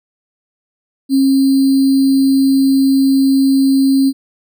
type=tone with sample-and-hold; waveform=sine; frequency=270.2 Hz; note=C#4; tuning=44 cents flat; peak=-8 dBFS; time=1.09-4.13 s; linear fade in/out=50 ms; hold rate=4410 Hz; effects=none